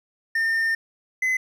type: tone pair in turn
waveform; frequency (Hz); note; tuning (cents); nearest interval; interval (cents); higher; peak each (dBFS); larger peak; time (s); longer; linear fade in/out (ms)
triangle; 1812 / 2034; A#6 / C7; -50 / -50; major second; 200; second; -18; neither; 0.35-0.75 / 1.22-1.37; first; 5
effects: none